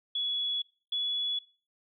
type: tone pair in turn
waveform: sine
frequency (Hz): 3385 / 3400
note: G#7 / G#7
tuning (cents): +32 / +40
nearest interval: unison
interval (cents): 8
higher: second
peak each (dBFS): -28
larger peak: neither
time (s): 0.15-0.62 / 0.92-1.39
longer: neither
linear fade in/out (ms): 5
effects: noise-tail reverb RT60 0.4 s tail -22 dB re dry